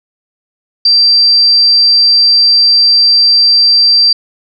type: tone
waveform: sine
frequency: 4700 Hz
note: D8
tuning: 1 cent sharp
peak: -4 dBFS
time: 0.85-4.13 s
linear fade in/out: 5 ms
effects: none